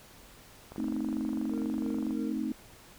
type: click train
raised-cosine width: 1 ms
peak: -30 dBFS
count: 35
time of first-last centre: 0.72-2.108 s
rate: 24.5 Hz
type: chord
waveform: sine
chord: A diminished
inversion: none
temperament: equal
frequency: 220 / 261.6 / 311.1 Hz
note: A3 / C4 / Eb4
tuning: 0 / 0 / 0 cents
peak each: -34 dBFS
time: 0.78-2.52 s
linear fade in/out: 2 ms
type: tone with tremolo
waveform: triangle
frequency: 459.8 Hz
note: A#4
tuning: 24 cents flat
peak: -39 dBFS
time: 1.51-2.32 s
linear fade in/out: 0 ms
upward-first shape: sine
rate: 3.1 Hz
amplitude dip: 85%
effects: pink hiss -54 dBFS RMS until 2.98 s